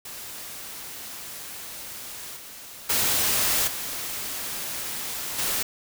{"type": "noise with level steps", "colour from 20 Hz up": "white", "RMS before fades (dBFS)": [-38, -42, -23, -32, -26], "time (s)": [0.05, 5.63], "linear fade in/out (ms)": 5, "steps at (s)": [2.36, 2.89, 3.67, 5.38], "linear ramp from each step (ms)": 10, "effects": []}